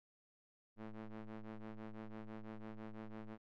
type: ring-modulated tone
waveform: sawtooth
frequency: 110 Hz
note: A2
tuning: in tune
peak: -40 dBFS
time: 0.76-3.38 s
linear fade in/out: 50 ms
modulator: 107 Hz
effects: low-pass 2000 Hz 12 dB/octave